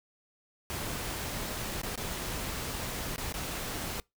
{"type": "noise with dropouts", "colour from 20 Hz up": "pink", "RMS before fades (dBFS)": -36, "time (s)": [0.7, 4], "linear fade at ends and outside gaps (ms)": 0, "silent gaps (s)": [[1.816, 1.833], [1.956, 1.976], [3.161, 3.181], [3.324, 3.341]], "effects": ["noise-tail reverb RT60 0.2 s tail -25 dB re dry"]}